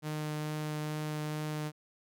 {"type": "tone with vibrato", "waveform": "sawtooth", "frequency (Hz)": 152.4, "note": "D#3", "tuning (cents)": -36, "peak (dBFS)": -30, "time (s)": [0.02, 1.72], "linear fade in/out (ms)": 50, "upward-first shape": "triangle", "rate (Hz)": 2.3, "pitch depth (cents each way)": 9, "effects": []}